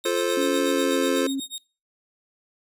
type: tone with tremolo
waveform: sawtooth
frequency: 3721 Hz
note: A#7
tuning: 4 cents flat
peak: -26 dBFS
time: 0.04-1.58 s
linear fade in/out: 0 ms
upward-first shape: sine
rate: 8.1 Hz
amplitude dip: 100%
type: chord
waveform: square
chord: F major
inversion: none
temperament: just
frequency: 349.2 / 436.5 / 523.8 Hz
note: F4 / A4 / C5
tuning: 0 / -14 / +2 cents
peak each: -27 dBFS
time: 0.05-1.27 s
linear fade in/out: 5 ms
type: tone with pitch glide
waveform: sine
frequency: 279.4 to 271.4 Hz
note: C#4 to C#4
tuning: +14 to -36 cents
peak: -24 dBFS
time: 0.37-1.4 s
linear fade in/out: 5 ms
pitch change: -50 cents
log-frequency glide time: 0.66-1.03 s
effects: noise-tail reverb RT60 0.3 s tail -22 dB re dry + resampled to 32000 Hz